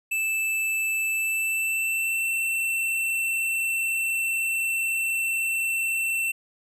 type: tone with pitch glide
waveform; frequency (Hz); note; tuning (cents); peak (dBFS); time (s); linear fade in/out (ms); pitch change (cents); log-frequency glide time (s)
square; 2637 to 2689; E7 to E7; 0 to +34; -24; 0.11-6.32; 10; +34; 1.11-2.3
effects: none